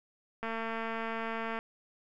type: click train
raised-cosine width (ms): 0.5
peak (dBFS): -22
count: 263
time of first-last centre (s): 0.43-1.589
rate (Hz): 226
effects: none